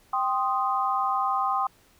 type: chord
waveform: sine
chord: C minor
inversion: second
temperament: equal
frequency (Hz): 784 / 1046.5 / 1244.5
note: G5 / C6 / Eb6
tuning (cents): 0 / 0 / 0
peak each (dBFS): -27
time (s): 0.13-1.67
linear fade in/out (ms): 5
effects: pink hiss -60 dBFS RMS until 1.99 s